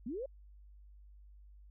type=linear sweep; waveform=sine; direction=up; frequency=207.3 to 567 Hz; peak=-37 dBFS; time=0.06-0.26 s; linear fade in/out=5 ms; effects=added 50 Hz sine -54 dBFS peak until 1.7 s